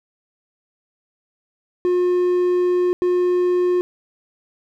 triangle tone bursts at uneven times, 358.4 Hz, F4, 45 cents sharp, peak -13 dBFS, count 2, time 1.85-2.93 / 3.02-3.81 s, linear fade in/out 0 ms, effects none

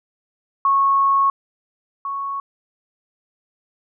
sine tone pair in turn, 1100 / 1107.7 Hz, C#6 / C#6, -14 / -2 cents, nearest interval unison, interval 12 cents, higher second, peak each -13 / -23 dBFS, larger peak first, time 0.65-1.3 / 2.05-2.4 s, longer first, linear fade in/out 2 ms, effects none

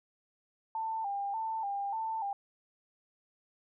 sine tone with vibrato, 844 Hz, G#5, 28 cents sharp, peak -32 dBFS, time 0.75-2.33 s, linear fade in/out 2 ms, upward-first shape square, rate 1.7 Hz, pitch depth 93 cents each way, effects none

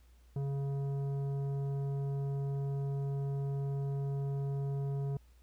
sine tone with tanh clipping, 139 Hz, C#3, 5 cents sharp, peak -34 dBFS, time 0.36-5.17 s, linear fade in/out 2 ms, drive 11 dB, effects added 60 Hz sine -58 dBFS peak until 5.42 s + pink hiss -71 dBFS RMS until 5.42 s

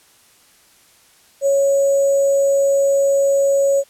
sine tone with sample-and-hold, 554.4 Hz, C#5, in tune, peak -12 dBFS, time 1.41-3.84 s, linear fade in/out 50 ms, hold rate 7350 Hz, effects white hiss -52 dBFS RMS until 3.89 s + low-pass 12000 Hz 12 dB/octave

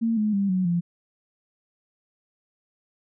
sine tone with pitch steps, 227.9 / 212.6 / 198.4 / 185.11 / 172.72 Hz, A#3 / G#3 / G3 / F#3 / F3, -39 / +41 / +21 / +1 / -19 cents, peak -20 dBFS, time 0.01-0.81 s, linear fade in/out 20 ms, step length 160 ms, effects none

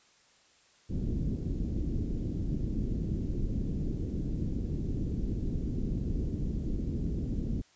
pink low-pass noise, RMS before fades -32 dBFS, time 0.89-7.62 s, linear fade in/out 20 ms, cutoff 320 Hz, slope 24 dB/octave, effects white hiss -63 dBFS RMS until 7.75 s + resampled to 16000 Hz

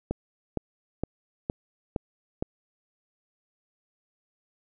click train, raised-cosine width 2 ms, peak -14 dBFS, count 6, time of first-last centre 0.11-2.425 s, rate 2.16 Hz, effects none

